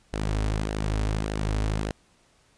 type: tone with flanger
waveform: sawtooth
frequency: 52.6 Hz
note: G#1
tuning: 23 cents sharp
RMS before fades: -27 dBFS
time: 0.13-1.91 s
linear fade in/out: 0 ms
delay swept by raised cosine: 0.84 to 5.94 ms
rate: 1.7 Hz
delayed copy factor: -0.5
effects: pink hiss -62 dBFS RMS until 2.57 s + resampled to 22050 Hz